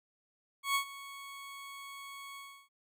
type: tone with ADSR envelope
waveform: 20% pulse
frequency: 1108.7 Hz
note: C#6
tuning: in tune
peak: -22 dBFS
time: 0.63-2.69 s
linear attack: 120 ms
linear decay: 93 ms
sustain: -18 dB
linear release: 320 ms
effects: none